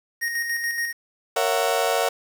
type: tone with tremolo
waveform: square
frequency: 1864.7 Hz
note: A#6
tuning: in tune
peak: -23 dBFS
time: 0.21-0.93 s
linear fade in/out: 20 ms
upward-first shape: square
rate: 7 Hz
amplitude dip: 40%
type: chord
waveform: 35% pulse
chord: F# dominant seventh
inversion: first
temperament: just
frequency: 462.5 / 555 / 666 / 740 Hz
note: A#4 / C#5 / E5 / F#5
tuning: -14 / +2 / +18 / 0 cents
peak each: -24 dBFS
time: 1.36-2.09 s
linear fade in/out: 5 ms
effects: 8-bit